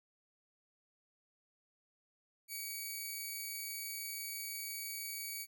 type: tone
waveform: 5% pulse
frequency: 2263 Hz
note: C#7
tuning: 35 cents sharp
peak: -31 dBFS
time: 2.48-5.47 s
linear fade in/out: 50 ms
effects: none